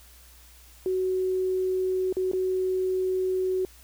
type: tone with dropouts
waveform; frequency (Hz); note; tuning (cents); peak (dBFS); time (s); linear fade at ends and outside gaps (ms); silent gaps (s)
sine; 372.8; F#4; +13; -23; 0.86-3.65; 1; 2.126-2.168 / 2.315-2.333
effects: added 60 Hz sine -52 dBFS peak until 3.83 s + white hiss -54 dBFS RMS until 3.83 s